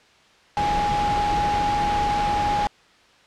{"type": "tone in noise", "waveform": "sine", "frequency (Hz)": 827, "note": "G#5", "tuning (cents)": -8, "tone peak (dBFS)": -20, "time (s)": [0.57, 2.67], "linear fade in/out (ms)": 0, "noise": "pink", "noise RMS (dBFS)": -27, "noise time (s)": [0.57, 2.67], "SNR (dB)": 4, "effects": ["white hiss -54 dBFS RMS until 3.26 s", "low-pass 4000 Hz 12 dB/octave"]}